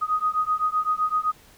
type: beating tone pair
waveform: sine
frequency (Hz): 1244.5 / 1252.3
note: D#6 / D#6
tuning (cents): 0 / +11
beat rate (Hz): 7.8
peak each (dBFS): -24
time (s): 0.01-1.32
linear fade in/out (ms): 20
effects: pink hiss -53 dBFS RMS until 1.57 s